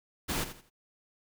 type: noise with echo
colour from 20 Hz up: pink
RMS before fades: -32 dBFS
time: 0.28-0.45 s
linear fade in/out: 20 ms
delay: 84 ms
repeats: 3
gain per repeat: -11 dB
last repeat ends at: 0.702 s
effects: none